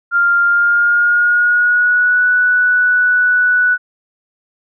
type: tone with pitch glide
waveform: sine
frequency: 1396.9 to 1480 Hz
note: F6 to F#6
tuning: 0 to 0 cents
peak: -9 dBFS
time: 0.11-3.78 s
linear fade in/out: 50 ms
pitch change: +100 cents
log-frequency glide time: 0.42-2.27 s
effects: none